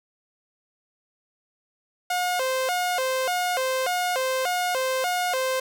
sawtooth tone with vibrato, 612 Hz, D#5, 29 cents flat, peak -19 dBFS, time 2.1-5.6 s, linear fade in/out 5 ms, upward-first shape square, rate 1.7 Hz, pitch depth 280 cents each way, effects none

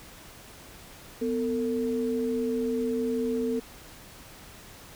sine tone pair together, 249 / 451.2 Hz, B3 / A4, +14 / +44 cents, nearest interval minor seventh, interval 1030 cents, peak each -28 dBFS, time 1.21-3.6 s, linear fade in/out 10 ms, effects pink hiss -48 dBFS RMS until 4.95 s

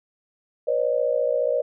sine tone cluster, 491.2 / 546 / 607 Hz, B4 / C#5 / D#5, -9 / -26 / -43 cents, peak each -24 dBFS, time 0.67-1.62 s, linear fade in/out 10 ms, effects none

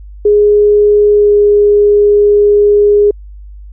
sine tone with pitch glide, 415.3 to 412.4 Hz, G#4 to G#4, 0 to -12 cents, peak -4 dBFS, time 0.25-3.11 s, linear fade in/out 5 ms, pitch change -12 cents, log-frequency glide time 1.13-1.33 s, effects added 50 Hz sine -28 dBFS peak until 3.72 s

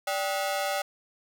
sawtooth ring-modulated tone, 683 Hz, F5, 39 cents flat, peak -20 dBFS, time 0.07-0.82 s, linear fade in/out 5 ms, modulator 100 Hz, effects none

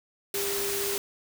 sine tone in noise, 399.7 Hz, G4, 34 cents sharp, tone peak -31 dBFS, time 0.34-0.98 s, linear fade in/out 2 ms, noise white, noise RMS -31 dBFS, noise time 0.34-0.98 s, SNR -3 dB, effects none

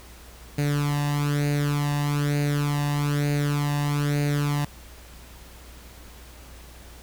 sawtooth tone with flanger, 145.3 Hz, D3, 18 cents flat, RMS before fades -24 dBFS, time 0.58-4.65 s, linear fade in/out 5 ms, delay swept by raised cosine 0.45 to 1.1 ms, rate 1.1 Hz, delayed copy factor +0.7, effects added 60 Hz sine -45 dBFS peak until 7.02 s + pink hiss -48 dBFS RMS until 7.02 s

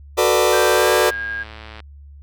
sawtooth chord, B minor seventh, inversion second, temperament just, 370.4 / 444.5 / 493.9 / 592.7 Hz, F#4 / A4 / B4 / D5, +2 / +18 / 0 / +16 cents, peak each -15 dBFS, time 0.17-1.11 s, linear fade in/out 20 ms
sine tone with pitch glide, 1568 to 1624.2 Hz, G6 to G#6, 0 to -39 cents, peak -23 dBFS, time 0.52-1.44 s, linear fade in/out 20 ms, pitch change +61 cents, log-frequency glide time 0.74-0.91 s
click train, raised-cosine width 0.3 ms, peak -21 dBFS, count 119, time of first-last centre 0.72-1.803 s, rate 109 Hz
effects added 71 Hz sine -38 dBFS peak until 2.22 s

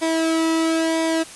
sawtooth tone with flanger, 324.7 Hz, E4, 26 cents flat, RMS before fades -20 dBFS, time 0.01-1.24 s, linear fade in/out 20 ms, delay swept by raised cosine 0.7 to 1.29 ms, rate 1 Hz, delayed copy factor -0.65, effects white hiss -39 dBFS RMS until 1.35 s + resampled to 24000 Hz

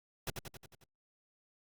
pink noise with echo, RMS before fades -37 dBFS, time 0.27-0.3 s, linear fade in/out 2 ms, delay 90 ms, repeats 6, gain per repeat -4 dB, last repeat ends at 0.84 s, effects Opus 48 kbps

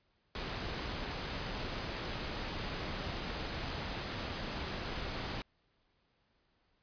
pink noise, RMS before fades -39 dBFS, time 0.35-5.42 s, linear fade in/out 2 ms, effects pink hiss -75 dBFS RMS until 6.82 s + resampled to 11025 Hz

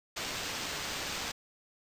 white noise with sample-and-hold, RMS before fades -37 dBFS, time 0.16-1.32 s, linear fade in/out 10 ms, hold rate 11025 Hz, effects resampled to 32000 Hz

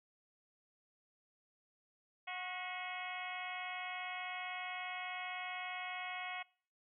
harmonic tone with a mistuned harmonic, 364.7 Hz, F#4, 25 cents flat, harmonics 2 / 3 / 4 / 5 / 6 / 7 / 8 / 9, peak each -46 / -50 / -53 / -50 / -46 / -49 / -55 / -54 dBFS, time 2.27-6.43 s, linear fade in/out 10 ms, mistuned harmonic 5, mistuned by +71 cents, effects noise-tail reverb RT60 0.5 s tail -25 dB re dry

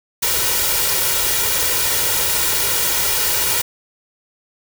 white noise with comb filter, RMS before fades -18 dBFS, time 0.22-3.62 s, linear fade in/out 10 ms, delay 2.1 ms, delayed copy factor +0.65, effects none

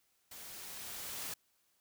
white noise with level ramp, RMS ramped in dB -50 to -41 dBFS, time 0.31-1.34 s, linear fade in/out 5 ms, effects white hiss -75 dBFS RMS until 1.8 s

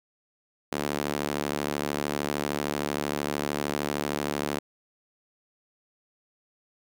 sawtooth tone with high-pass filter, 73.1 Hz, D2, 7 cents flat, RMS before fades -30 dBFS, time 0.72-4.59 s, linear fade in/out 5 ms, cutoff 280 Hz, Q 0.91, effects none

